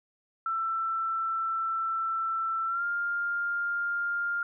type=tone with pitch glide; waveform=sine; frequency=1335 to 1402.2 Hz; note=E6 to F6; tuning=+22 to +7 cents; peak=-27 dBFS; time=0.46-4.43 s; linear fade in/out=2 ms; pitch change=+85 cents; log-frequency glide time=2.66-2.84 s; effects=none